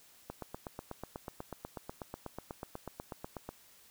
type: click train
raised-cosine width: 1 ms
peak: -26 dBFS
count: 27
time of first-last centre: 0.3-3.49 s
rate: 8.15 Hz
effects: white hiss -61 dBFS RMS until 3.9 s